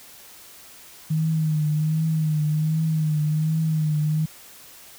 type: tone with vibrato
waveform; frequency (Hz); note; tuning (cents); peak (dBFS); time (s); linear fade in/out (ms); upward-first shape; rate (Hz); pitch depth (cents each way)
sine; 155.56; D#3; 0; -19; 1.1-4.26; 10; triangle; 1.3; 58
effects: white hiss -46 dBFS RMS until 4.98 s